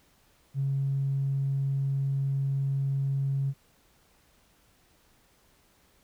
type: tone with tanh clipping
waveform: triangle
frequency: 137.2 Hz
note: C#3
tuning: 17 cents flat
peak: -25 dBFS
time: 0.54-3.54 s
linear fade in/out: 50 ms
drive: 4 dB
effects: pink hiss -64 dBFS RMS until 6.03 s